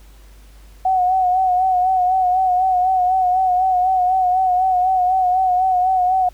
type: tone with vibrato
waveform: sine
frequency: 740 Hz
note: F#5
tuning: in tune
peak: -13 dBFS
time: 0.85-6.29 s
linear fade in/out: 5 ms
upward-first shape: sine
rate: 4 Hz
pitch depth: 46 cents each way
effects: added 50 Hz sine -41 dBFS peak until 6.33 s + pink hiss -52 dBFS RMS until 6.33 s